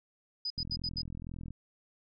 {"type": "tone bursts", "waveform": "sine", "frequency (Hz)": 4978, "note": "D#8", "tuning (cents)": 0, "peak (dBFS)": -32, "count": 5, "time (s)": [0.45, 1.019], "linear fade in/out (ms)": 5, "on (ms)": 53, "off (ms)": 76}
{"type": "click train", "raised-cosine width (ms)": 5, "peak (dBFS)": -30, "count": 40, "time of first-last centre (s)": [0.58, 1.506], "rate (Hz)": 42.1}
{"effects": []}